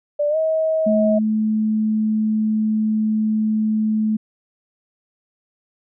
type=tone with pitch glide; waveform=sine; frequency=587.3 to 636.8 Hz; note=D5 to D#5; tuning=0 to +40 cents; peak=-16 dBFS; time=0.19-1.19 s; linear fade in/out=10 ms; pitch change=+140 cents; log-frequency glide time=0.29-0.37 s
type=tone; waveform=sine; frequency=216.5 Hz; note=A3; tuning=28 cents flat; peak=-16 dBFS; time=0.86-4.17 s; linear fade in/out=10 ms
effects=none